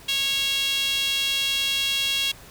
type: tone with high-pass filter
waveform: sawtooth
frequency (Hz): 550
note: C#5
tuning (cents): -14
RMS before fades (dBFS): -24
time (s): 0.08-2.32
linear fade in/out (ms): 10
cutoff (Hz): 3100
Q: 5.5
effects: pink hiss -46 dBFS RMS until 2.5 s